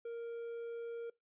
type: tone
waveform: triangle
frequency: 466.2 Hz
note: A#4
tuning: in tune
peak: -38 dBFS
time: 0.05-1.1 s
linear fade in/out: 5 ms
effects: noise-tail reverb RT60 0.2 s tail -23 dB re dry + resampled to 8000 Hz